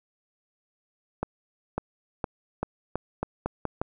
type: accelerating click train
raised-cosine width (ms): 1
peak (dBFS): -13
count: 9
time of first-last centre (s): 1.23-3.815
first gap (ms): 550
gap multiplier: 0.84
effects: none